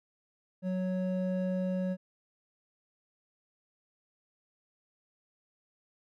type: tone pair together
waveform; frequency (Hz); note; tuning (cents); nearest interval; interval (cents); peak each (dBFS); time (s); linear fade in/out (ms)
triangle; 185.01 / 554.4; F#3 / C#5; 0 / 0; octave + perfect fifth; 1900; -28 / -34; 0.62-1.97; 50
effects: none